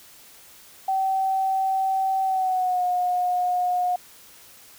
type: tone with pitch glide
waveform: sine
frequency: 768 to 720.7 Hz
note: G5 to F#5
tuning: -36 to -46 cents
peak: -20 dBFS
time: 0.88-3.96 s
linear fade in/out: 5 ms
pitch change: -110 cents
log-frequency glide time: 2.23-2.84 s
effects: white hiss -49 dBFS RMS until 4.78 s